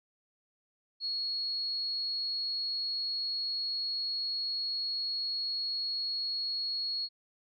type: tone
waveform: sine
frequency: 4328 Hz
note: C#8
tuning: 42 cents flat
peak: -31 dBFS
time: 1-7.09 s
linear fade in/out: 50 ms
effects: none